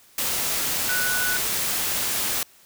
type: tone in noise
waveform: sine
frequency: 1480 Hz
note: F#6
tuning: in tune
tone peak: -24 dBFS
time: 0.89-1.37 s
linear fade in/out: 2 ms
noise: white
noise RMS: -25 dBFS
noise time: 0.18-2.43 s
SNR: -2 dB
effects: white hiss -54 dBFS RMS until 2.65 s